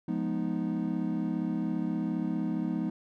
triangle chord, F half-diminished seventh, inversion none, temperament equal with one note detuned, 174.61 / 209.6 / 246.9 / 311.1 Hz, F3 / Ab3 / Cb4 / Eb4, 0 / +16 / 0 / 0 cents, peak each -32 dBFS, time 0.08-2.9 s, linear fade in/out 5 ms, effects none

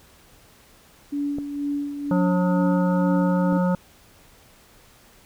sine tone with tremolo, 286.7 Hz, D4, 42 cents flat, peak -22 dBFS, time 1.12-3.58 s, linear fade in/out 10 ms, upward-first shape sine, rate 2.1 Hz, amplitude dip 55%
clicks, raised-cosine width 2 ms, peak -19 / -24 dBFS, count 2, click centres 1.385 / 3.527 s
harmonic tone, 180.3 Hz, F#3, 45 cents flat, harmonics 1 / 3 / 5 / 7 / 8, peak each -19 / -26 / -30 / -34 / -38 dBFS, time 2.11-3.75 s, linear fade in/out 2 ms
effects pink hiss -53 dBFS RMS until 5.25 s

